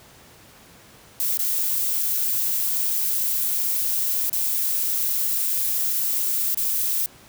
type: noise with dropouts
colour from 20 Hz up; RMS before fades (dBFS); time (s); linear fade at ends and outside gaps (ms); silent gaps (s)
violet; -23; 1.2-7.06; 0; 1.373-1.392 / 2.027-2.031 / 4.296-4.329 / 6.546-6.574
effects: pink hiss -49 dBFS RMS until 7.28 s + high-pass 60 Hz 12 dB/octave